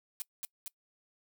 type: noise with echo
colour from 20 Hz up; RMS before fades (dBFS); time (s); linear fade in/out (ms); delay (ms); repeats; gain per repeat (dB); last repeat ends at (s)
blue; -37; 0.2-0.22; 0; 230; 2; -2; 0.68
effects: noise-tail reverb RT60 0.1 s tail -24 dB re dry